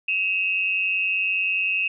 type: tone pair together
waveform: sine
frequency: 2556 / 2745 Hz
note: D#7 / F7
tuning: +46 / -31 cents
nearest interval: minor second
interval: 123 cents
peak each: -22 / -25 dBFS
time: 0.08-1.88 s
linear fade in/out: 5 ms
effects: none